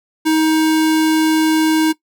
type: tone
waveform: square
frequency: 315.5 Hz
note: D#4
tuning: 24 cents sharp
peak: -12 dBFS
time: 0.25-1.93 s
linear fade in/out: 20 ms
effects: noise-tail reverb RT60 0.1 s tail -19 dB re dry